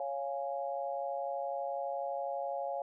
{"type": "chord", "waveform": "sine", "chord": "Db major", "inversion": "none", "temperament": "equal", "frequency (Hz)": [554.4, 698.5, 830.6], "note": ["Db5", "F5", "Ab5"], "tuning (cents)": [0, 0, 0], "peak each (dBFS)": [-37, -38, -40], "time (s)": [0, 2.82], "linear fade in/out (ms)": 2, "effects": []}